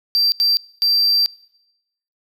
triangle tone bursts at uneven times, 4699 Hz, D8, in tune, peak -12 dBFS, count 3, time 0.15-0.32 / 0.4-0.57 / 0.82-1.26 s, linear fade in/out 0 ms, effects noise-tail reverb RT60 0.9 s tail -24 dB re dry

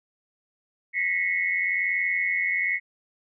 sine tone cluster, 1921 / 2002 / 2190 Hz, B6 / B6 / C#7, -48 / +23 / -22 cents, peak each -30 / -27 / -25 dBFS, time 0.93-2.8 s, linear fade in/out 50 ms, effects none

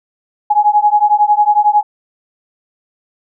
sine beating tone pair, 830.6 / 841.6 Hz, G#5 / G#5, 0 / +23 cents, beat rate 11 Hz, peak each -11 dBFS, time 0.5-1.83 s, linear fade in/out 10 ms, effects none

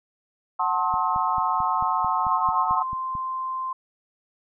sine chord, F# diminished seventh, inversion none, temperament just, 740 / 888 / 1065.6 / 1278.7 Hz, F#5 / A5 / C6 / Eb6, 0 / +16 / +31 / +47 cents, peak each -28 / -26 / -24 / -28 dBFS, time 0.59-2.83 s, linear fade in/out 10 ms
click train, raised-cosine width 5 ms, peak -26 dBFS, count 11, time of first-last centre 0.94-3.152 s, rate 4.52 Hz
sine tone with pitch glide, 1058 to 1042.8 Hz, C6 to C6, +19 to -6 cents, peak -26 dBFS, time 2.31-3.73 s, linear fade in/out 5 ms, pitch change -25 cents, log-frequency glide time 2.71-2.78 s
effects none

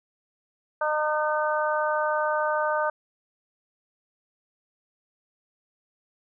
harmonic tone, 304.5 Hz, D#4, 37 cents flat, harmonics 2 / 3 / 4 / 5, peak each -26 / -28 / -29 / -30 dBFS, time 0.81-2.9 s, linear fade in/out 5 ms, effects none

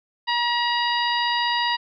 harmonic tone, 955 Hz, A#5, 42 cents sharp, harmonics 1 / 2 / 3 / 4 / 5, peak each -23 / -26 / -28 / -29 / -30 dBFS, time 0.27-1.77 s, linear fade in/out 20 ms, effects none

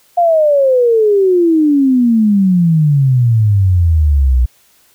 sine exponential sweep, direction down, 710 to 59.7 Hz, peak -7 dBFS, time 0.17-4.46 s, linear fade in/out 10 ms, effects white hiss -51 dBFS RMS until 4.94 s

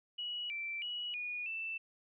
sine tone with pitch steps, 2925 / 2340 / 2923 / 2452 / 2658 Hz, F#7 / D7 / F#7 / D#7 / E7, -21 / -7 / -22 / -26 / +14 cents, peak -37 dBFS, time 0.18-1.78 s, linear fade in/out 10 ms, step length 320 ms, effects none

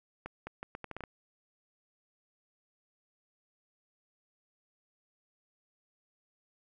accelerating click train, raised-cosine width 0.5 ms, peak -25 dBFS, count 9, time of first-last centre 0.26-1.038 s, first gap 210 ms, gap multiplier 0.76, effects none

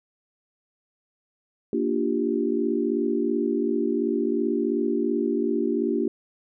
sine chord, G minor seventh, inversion first, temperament equal, 233.1 / 293.7 / 349.2 / 392 Hz, Bb3 / D4 / F4 / G4, 0 / 0 / 0 / 0 cents, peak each -27 dBFS, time 1.73-6.08 s, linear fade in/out 2 ms, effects none

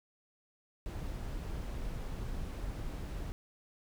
brown noise, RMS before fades -39 dBFS, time 0.86-3.32 s, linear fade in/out 0 ms, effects none

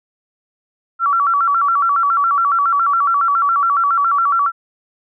sine tone with vibrato, 1244.5 Hz, D#6, in tune, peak -12 dBFS, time 0.99-4.52 s, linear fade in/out 50 ms, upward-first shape square, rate 7.2 Hz, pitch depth 150 cents each way, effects none

